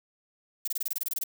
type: noise bursts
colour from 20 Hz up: violet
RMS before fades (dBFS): -30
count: 12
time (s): 0.65-1.238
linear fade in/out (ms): 5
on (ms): 27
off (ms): 24
effects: none